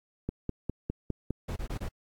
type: click train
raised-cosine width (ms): 3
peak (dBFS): -18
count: 6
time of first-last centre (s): 0.29-1.306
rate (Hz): 4.92
type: noise bursts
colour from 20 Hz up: brown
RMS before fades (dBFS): -34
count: 4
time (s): 1.48-1.887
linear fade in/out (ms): 10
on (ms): 83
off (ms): 25
effects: AAC 64 kbps